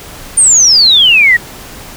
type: exponential sweep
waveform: sine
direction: down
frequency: 9130 to 1858 Hz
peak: -3 dBFS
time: 0.37-1.37 s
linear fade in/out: 10 ms
effects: pink hiss -30 dBFS RMS until 1.96 s